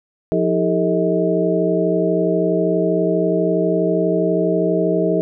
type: tone cluster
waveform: sine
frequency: 175 / 321.2 / 397.5 / 449.8 / 636 Hz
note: F3 / E4 / G4 / A4 / D#5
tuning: +4 / -45 / +24 / +38 / +38 cents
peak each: -21 dBFS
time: 0.32-5.21 s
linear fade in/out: 0 ms
effects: none